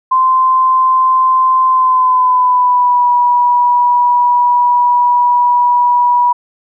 sine tone with pitch glide, 1037 to 973.2 Hz, C6 to B5, -16 to -26 cents, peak -7 dBFS, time 0.11-6.33 s, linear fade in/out 10 ms, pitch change -110 cents, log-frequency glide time 1.68-3.1 s, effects none

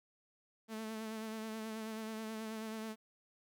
sawtooth tone with vibrato, 220 Hz, A3, in tune, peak -37 dBFS, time 0.68-2.96 s, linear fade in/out 50 ms, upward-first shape sine, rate 9.3 Hz, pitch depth 28 cents each way, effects 12-bit

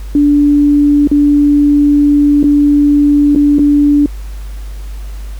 sine tone with dropouts, 290 Hz, D4, 22 cents flat, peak -5 dBFS, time 0.15-4.06 s, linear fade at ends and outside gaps 2 ms, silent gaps 1.074-1.114 / 2.43-2.44 / 3.35-3.359 / 3.585-3.592 s, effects added 50 Hz sine -21 dBFS peak until 5.39 s + pink hiss -40 dBFS RMS until 5.39 s

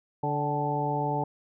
harmonic tone with a mistuned harmonic, 145.3 Hz, D3, 18 cents flat, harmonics 1 / 2 / 3 / 4 / 5 / 6, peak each -31 / -35 / -34 / -36 / -33 / -30 dBFS, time 0.23-1.24 s, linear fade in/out 5 ms, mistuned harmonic 5, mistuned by +67 cents, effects none

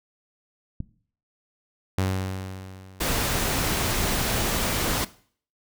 click, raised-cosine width 5 ms, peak -18 dBFS, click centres 0.804 s
sawtooth tone with exponential decay, 94.5 Hz, F#2, 37 cents sharp, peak -17 dBFS, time 1.98-3.55 s, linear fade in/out 0 ms, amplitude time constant 340 ms
pink noise, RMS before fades -25 dBFS, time 3-5.05 s, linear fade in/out 10 ms
effects noise-tail reverb RT60 0.5 s tail -18 dB re dry

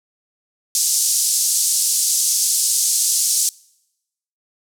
pink band-pass noise, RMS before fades -18 dBFS, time 0.75-3.49 s, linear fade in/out 0 ms, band 5600 to 11000 Hz, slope 24 dB/octave, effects noise-tail reverb RT60 0.9 s tail -25 dB re dry

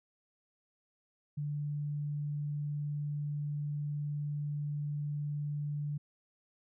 sine tone, 146.8 Hz, D3, in tune, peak -33 dBFS, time 1.37-5.98 s, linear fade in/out 10 ms, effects none

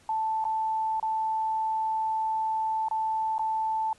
sine tone with dropouts, 880 Hz, A5, in tune, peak -25 dBFS, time 0.09-3.93 s, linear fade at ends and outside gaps 2 ms, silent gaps 0.442-0.451 / 0.999-1.027 / 2.885-2.911 / 3.382-3.393 s, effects pink hiss -59 dBFS RMS until 3.98 s + resampled to 24000 Hz

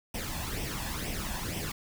pink noise with flanger, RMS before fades -35 dBFS, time 0.14-1.72 s, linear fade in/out 5 ms, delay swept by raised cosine 0.35 to 1.18 ms, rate 2.1 Hz, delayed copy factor +0.65, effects none

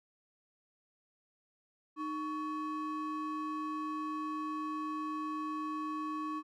triangle ring-modulated tone, 714 Hz, F5, 38 cents sharp, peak -30 dBFS, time 1.96-6.43 s, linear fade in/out 50 ms, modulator 406 Hz, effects none

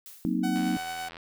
blue noise with exponential decay, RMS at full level -43 dBFS, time 0.06-0.62 s, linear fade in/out 1 ms, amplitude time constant 120 ms
sine chord, C half-diminished seventh, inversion second, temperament equal, 185 / 233.1 / 261.6 / 311.1 Hz, Gb3 / Bb3 / C4 / Eb4, 0 / 0 / 0 / 0 cents, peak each -30 dBFS, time 0.25-0.77 s, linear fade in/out 0 ms
sawtooth tone with tremolo, 750 Hz, F#5, 23 cents sharp, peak -28 dBFS, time 0.43-1.09 s, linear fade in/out 10 ms, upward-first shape triangle, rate 9 Hz, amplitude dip 25%
click train, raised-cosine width 0.3 ms, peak -26 dBFS, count 52, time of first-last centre 0.56-1.169 s, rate 83.8 Hz
effects none

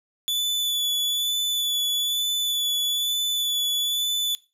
40% pulse tone with vibrato, 3460 Hz, A7, 30 cents flat, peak -21 dBFS, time 0.28-4.35 s, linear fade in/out 0 ms, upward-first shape sine, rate 1.1 Hz, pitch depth 19 cents each way, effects noise-tail reverb RT60 0.3 s tail -20 dB re dry

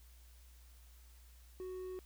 triangle tone, 370 Hz, F#4, in tune, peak -40 dBFS, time 1.6-1.99 s, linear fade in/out 0 ms, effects added 60 Hz sine -57 dBFS peak until 2.05 s + white hiss -67 dBFS RMS until 2.05 s

